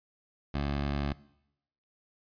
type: tone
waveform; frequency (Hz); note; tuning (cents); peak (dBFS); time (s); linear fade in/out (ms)
15% pulse; 71; C#2; +42; -23; 0.54-1.13; 5
effects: noise-tail reverb RT60 0.8 s tail -20 dB re dry + resampled to 11025 Hz